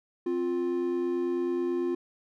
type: tone pair together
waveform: triangle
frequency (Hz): 261.6 / 350.8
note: C4 / F4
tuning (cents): 0 / +8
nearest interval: perfect fourth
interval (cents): 508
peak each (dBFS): -31 / -25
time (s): 0.26-1.95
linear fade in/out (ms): 5
effects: none